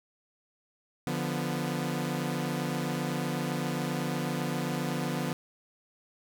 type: chord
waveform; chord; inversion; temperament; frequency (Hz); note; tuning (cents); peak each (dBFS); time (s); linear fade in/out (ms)
sawtooth; B diminished; first; equal; 146.83 / 174.61 / 246.9; D3 / F3 / B3; 0 / 0 / 0; -30; 1.07-5.33; 0
effects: none